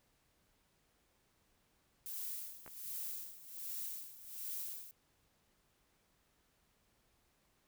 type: noise with tremolo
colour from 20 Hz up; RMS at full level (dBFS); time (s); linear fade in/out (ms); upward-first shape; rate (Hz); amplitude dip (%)
violet; -42; 2.06-4.91; 0; sine; 1.3; 80
type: clicks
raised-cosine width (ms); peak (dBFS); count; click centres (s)
0.5; -37; 2; 2.663 / 2.678
effects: pink hiss -75 dBFS RMS until 7.67 s